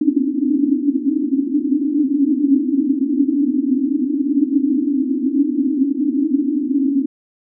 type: band-pass noise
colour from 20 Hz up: white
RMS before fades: -17 dBFS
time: 0.01-7.06 s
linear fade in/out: 5 ms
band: 260 to 300 Hz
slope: 96 dB/octave
effects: none